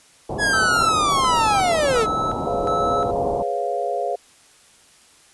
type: low-pass noise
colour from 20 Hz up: white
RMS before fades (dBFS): -27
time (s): 0.29-3.43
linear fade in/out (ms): 10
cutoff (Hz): 910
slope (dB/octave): 48
type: linear sweep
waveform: 45% pulse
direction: down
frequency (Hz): 1700 to 407.6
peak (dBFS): -17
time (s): 0.38-2.07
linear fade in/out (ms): 50
type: tone with tremolo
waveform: triangle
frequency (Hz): 1307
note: E6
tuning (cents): -15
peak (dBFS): -19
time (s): 0.53-3.11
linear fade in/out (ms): 5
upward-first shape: square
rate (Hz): 1.4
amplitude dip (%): 70
type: chord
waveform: sine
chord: C# dominant seventh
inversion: second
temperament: equal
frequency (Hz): 415.3 / 493.9 / 554.4 / 698.5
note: G#4 / B4 / C#5 / E#5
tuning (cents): 0 / 0 / 0 / 0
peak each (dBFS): -28 / -28 / -27 / -24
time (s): 2.46-4.16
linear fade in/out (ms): 10
effects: white hiss -52 dBFS RMS until 5.33 s + resampled to 24000 Hz